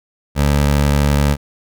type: tone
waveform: 20% pulse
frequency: 71.9 Hz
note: D2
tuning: 36 cents flat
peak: -7 dBFS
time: 0.35-1.37 s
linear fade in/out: 50 ms
effects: none